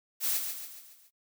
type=noise with echo; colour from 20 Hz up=blue; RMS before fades=-29 dBFS; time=0.2-0.41 s; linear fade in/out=50 ms; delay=140 ms; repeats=5; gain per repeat=-6 dB; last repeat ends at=1.11 s; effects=noise-tail reverb RT60 0.1 s tail -25 dB re dry

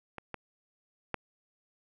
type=clicks; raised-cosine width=0.5 ms; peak=-25 / -22 / -16 dBFS; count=3; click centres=0.183 / 0.343 / 1.143 s; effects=none

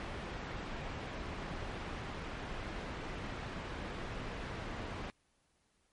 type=low-pass noise; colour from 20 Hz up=pink; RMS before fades=-42 dBFS; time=0-5.1 s; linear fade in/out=0 ms; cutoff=2600 Hz; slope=12 dB/octave; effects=pink hiss -75 dBFS RMS until 5.92 s + MP3 48 kbps

